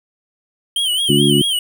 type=tone with vibrato; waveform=square; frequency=3104 Hz; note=G7; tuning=18 cents flat; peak=-16 dBFS; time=0.76-1.59 s; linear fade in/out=2 ms; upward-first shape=sine; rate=4.6 Hz; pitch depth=110 cents each way
type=harmonic tone; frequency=71.8 Hz; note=D2; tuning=39 cents flat; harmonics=2 / 3 / 4 / 5; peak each=-17 / -17 / -17 / -17 dBFS; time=1.09-1.42 s; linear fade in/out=5 ms
effects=none